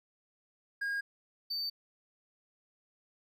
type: tone pair in turn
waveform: triangle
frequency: 1628 / 4579 Hz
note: G#6 / D8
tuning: -35 / -45 cents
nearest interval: octave + tritone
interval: 1790 cents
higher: second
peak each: -30 / -32 dBFS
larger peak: first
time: 0.81-1.01 / 1.5-1.7 s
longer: neither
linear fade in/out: 10 ms
effects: none